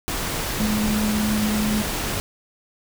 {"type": "tone in noise", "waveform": "sine", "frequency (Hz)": 212.6, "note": "G#3", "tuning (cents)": 41, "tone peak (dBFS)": -20, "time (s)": [0.6, 1.82], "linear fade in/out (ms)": 0, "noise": "pink", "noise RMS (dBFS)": -26, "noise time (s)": [0.08, 2.2], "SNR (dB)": 3, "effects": []}